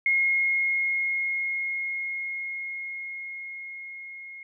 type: tone with level ramp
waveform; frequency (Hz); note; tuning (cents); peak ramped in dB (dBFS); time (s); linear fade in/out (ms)
sine; 2153; C7; +49; -19 to -39; 0.06-4.43; 2
effects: none